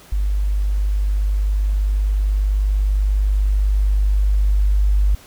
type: tone with level ramp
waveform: sine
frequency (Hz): 50.1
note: G1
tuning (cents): +38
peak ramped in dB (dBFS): -16 to -12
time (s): 0.12-5.15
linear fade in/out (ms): 5
effects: pink hiss -45 dBFS RMS until 5.26 s